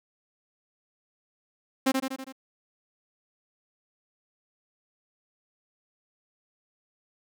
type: tone with echo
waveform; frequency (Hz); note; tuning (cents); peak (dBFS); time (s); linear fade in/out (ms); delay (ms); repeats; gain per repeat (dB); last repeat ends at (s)
sawtooth; 265; C4; +22; -16; 1.86-1.92; 10; 81; 5; -4; 2.325
effects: none